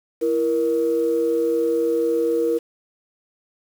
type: tone pair together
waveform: sine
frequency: 333 / 470.9 Hz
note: E4 / A#4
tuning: +18 / +18 cents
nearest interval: tritone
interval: 600 cents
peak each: -22 / -18 dBFS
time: 0.21-2.59 s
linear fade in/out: 20 ms
effects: tanh soft clip ceiling -10 dBFS + 7-bit